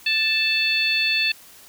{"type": "harmonic tone", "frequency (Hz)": 880, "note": "A5", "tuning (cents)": 0, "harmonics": [2, 3, 4, 5], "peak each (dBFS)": [-29, -20, -26, -25], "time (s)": [0.06, 1.32], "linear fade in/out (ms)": 5, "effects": ["white hiss -47 dBFS RMS until 1.68 s"]}